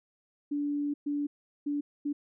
sine tone bursts at uneven times, 289.8 Hz, D4, 23 cents flat, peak -28 dBFS, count 4, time 0.51-0.94 / 1.06-1.27 / 1.66-1.81 / 2.05-2.13 s, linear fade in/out 10 ms, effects none

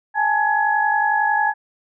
sine tone cluster, 825 / 876 / 1680 Hz, G#5 / A5 / G#6, -12 / -8 / +19 cents, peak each -20 dBFS, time 0.14-1.54 s, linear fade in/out 50 ms, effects none

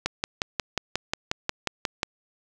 click train, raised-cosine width 0.2 ms, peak -7 dBFS, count 12, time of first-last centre 0.06-2.031 s, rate 5.58 Hz, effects none

